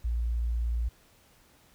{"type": "tone", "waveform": "sine", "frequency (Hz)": 58.2, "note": "A#1", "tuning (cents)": -2, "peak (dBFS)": -26, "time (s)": [0.04, 0.89], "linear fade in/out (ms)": 10, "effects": ["pink hiss -61 dBFS RMS until 1.74 s"]}